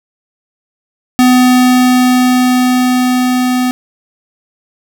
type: tone with level ramp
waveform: square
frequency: 251.5 Hz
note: B3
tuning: 32 cents sharp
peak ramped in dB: -5 to -11 dBFS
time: 1.19-3.71 s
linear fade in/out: 0 ms
effects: 7-bit